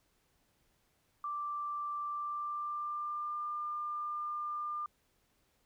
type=tone with pitch glide; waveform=sine; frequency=1174.7 to 1199.4 Hz; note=D6 to D6; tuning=0 to +36 cents; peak=-35 dBFS; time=1.24-4.86 s; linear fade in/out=2 ms; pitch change=+36 cents; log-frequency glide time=2.07-3.44 s; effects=pink hiss -74 dBFS RMS until 5.65 s